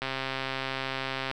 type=click train; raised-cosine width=0.3 ms; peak=-15 dBFS; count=173; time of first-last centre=0.02-1.313 s; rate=133 Hz; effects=none